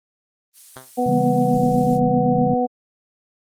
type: noise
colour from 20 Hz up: violet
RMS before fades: -37 dBFS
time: 0.53-2 s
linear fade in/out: 50 ms
type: tone with exponential decay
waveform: 5% pulse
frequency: 130 Hz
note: C3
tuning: 11 cents flat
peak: -21 dBFS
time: 0.76-0.93 s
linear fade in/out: 2 ms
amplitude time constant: 36 ms
type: harmonic tone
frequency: 247.4 Hz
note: B3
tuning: 3 cents sharp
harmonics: 1 / 2 / 3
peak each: -21 / -21 / -21 dBFS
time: 0.97-2.67 s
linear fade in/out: 20 ms
type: chord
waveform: sine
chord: C# diminished seventh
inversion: none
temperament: just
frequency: 138.59 / 166.31 / 199.57 / 239.5 Hz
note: C#3 / E3 / G3 / Bb3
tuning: 0 / +16 / +31 / +47 cents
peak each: -24 dBFS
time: 1.06-2.54 s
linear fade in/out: 5 ms
effects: low-pass 10000 Hz 12 dB/octave + Opus 24 kbps